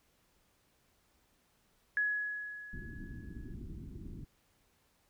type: tone with exponential decay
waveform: sine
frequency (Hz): 1684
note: G#6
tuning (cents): +24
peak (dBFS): -27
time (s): 1.97-3.54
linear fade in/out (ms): 1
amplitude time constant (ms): 340
type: low-pass noise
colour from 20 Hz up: pink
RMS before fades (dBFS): -45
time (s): 2.73-4.25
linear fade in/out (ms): 5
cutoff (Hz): 340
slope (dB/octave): 48
effects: pink hiss -72 dBFS RMS until 5.09 s

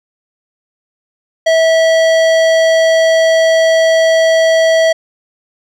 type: tone with hard clipping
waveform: sine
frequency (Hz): 650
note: E5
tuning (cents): -24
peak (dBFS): -9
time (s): 1.46-4.93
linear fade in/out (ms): 10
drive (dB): 15
effects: none

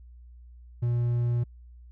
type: tone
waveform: triangle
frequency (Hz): 119.8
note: A#2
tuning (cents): +48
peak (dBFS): -21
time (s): 0.82-1.44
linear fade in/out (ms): 10
effects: added 60 Hz sine -46 dBFS peak until 1.91 s

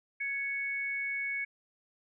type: tone pair together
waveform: sine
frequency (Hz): 1671.4 / 2215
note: G#6 / C#7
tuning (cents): +11 / -2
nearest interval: perfect fourth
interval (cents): 487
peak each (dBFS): -40 / -32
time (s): 0.2-1.45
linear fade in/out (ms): 10
effects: none

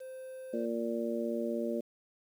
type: tone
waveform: triangle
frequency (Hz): 520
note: C5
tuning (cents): -11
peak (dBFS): -40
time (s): 0-0.66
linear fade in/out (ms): 10
type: harmonic tone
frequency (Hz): 116.3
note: A#2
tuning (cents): -4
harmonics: 2 / 3 / 4 / 5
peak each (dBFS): -35 / -37 / -38 / -37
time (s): 0.53-1.81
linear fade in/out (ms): 10
effects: 10-bit

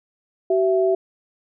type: tone pair together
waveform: sine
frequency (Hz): 380 / 663.4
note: F#4 / E5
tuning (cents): +46 / +11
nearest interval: minor seventh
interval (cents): 965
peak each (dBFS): -17 / -20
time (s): 0.5-0.95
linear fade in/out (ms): 5
effects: none

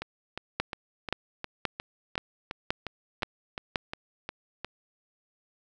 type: two click trains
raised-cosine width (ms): 0.3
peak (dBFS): -10 / -18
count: 7 / 14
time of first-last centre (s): 0.6-3.758 / 0.02-4.646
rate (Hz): 1.9 / 2.81
effects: none

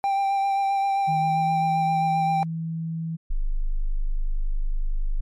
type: tone with vibrato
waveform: triangle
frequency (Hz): 788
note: G5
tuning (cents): +9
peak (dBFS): -18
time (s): 0.04-2.43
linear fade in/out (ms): 0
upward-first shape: sine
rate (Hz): 7.6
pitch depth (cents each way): 16
type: tone with pitch glide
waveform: sine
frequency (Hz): 157.6 to 163.25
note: D#3 to E3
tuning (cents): +23 to -17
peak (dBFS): -26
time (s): 1.07-3.17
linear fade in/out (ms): 20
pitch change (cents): +60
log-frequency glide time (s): 1.19-1.47
type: tone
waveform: sine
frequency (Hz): 25.43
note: G#0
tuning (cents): -35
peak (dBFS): -20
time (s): 3.3-5.21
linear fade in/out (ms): 10
effects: MP3 64 kbps

